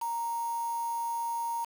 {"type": "tone with quantisation", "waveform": "sine", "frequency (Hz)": 932.3, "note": "A#5", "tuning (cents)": 0, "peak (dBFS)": -30, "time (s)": [0.01, 1.65], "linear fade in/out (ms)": 10, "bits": 7, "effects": []}